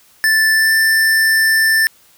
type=tone with pitch glide; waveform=square; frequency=1760 to 1775.3 Hz; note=A6 to A6; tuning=0 to +15 cents; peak=-11 dBFS; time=0.24-1.87 s; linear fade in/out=0 ms; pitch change=+15 cents; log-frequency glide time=0.53-0.73 s; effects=white hiss -50 dBFS RMS until 2.17 s